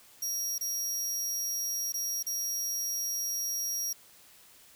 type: tone with dropouts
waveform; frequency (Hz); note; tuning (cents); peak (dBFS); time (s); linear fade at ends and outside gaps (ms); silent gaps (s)
sawtooth; 5660; F8; +22; -28; 0.22-3.93; 5; 0.582-0.609 / 1.923-1.94 / 2.228-2.265
effects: white hiss -57 dBFS RMS until 4.75 s